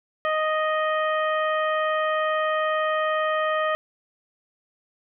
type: harmonic tone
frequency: 622.3 Hz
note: D#5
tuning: in tune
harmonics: 1 / 2 / 3 / 4 / 5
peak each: -24 / -25 / -29 / -39 / -38 dBFS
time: 0.25-3.75 s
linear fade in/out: 0 ms
effects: none